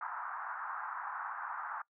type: band-pass noise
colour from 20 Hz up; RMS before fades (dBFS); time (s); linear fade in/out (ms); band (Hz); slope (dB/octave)
white; -41; 0.01-1.82; 5; 830 to 1500; 48
effects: noise-tail reverb RT60 0.1 s tail -21 dB re dry